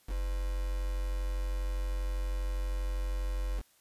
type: tone with quantisation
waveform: sine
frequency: 46.25 Hz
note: F#1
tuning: in tune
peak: -30 dBFS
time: 0.07-3.63 s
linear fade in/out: 50 ms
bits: 7
effects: white hiss -66 dBFS RMS until 3.8 s + resampled to 32000 Hz